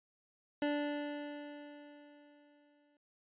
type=tone with exponential decay; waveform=25% pulse; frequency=292.3 Hz; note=D4; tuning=8 cents flat; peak=-27 dBFS; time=0.62-2.97 s; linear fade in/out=2 ms; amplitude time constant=510 ms; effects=resampled to 8000 Hz